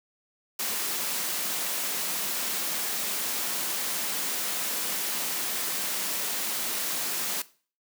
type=high-pass noise; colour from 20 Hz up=white; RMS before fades=-30 dBFS; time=0.59-7.42 s; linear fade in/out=5 ms; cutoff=160 Hz; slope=48 dB/octave; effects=noise-tail reverb RT60 0.4 s tail -18 dB re dry